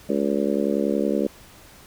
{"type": "harmonic tone", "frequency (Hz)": 70.7, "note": "C#2", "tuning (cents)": 35, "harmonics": [3, 4, 5, 6, 7, 8], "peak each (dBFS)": [-25, -26, -27, -28, -28, -29], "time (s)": [0.09, 1.27], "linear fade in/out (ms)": 5, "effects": ["pink hiss -48 dBFS RMS until 1.86 s"]}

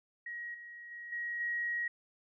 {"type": "tone with level steps", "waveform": "sine", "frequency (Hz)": 1897, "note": "A#6", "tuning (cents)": 30, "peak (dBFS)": [-39, -46, -43, -35, -32], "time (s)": [0.26, 1.88], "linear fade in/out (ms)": 5, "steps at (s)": [0.54, 0.91, 1.12, 1.4], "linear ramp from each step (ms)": 5, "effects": []}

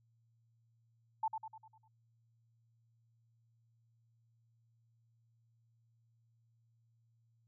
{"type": "tone with echo", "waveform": "sine", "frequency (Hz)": 880, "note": "A5", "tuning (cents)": 0, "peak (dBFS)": -31, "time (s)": [1.23, 1.28], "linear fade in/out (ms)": 5, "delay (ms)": 100, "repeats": 6, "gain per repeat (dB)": -6, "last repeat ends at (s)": 1.88, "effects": ["added 115 Hz sine -70 dBFS peak until 7.47 s"]}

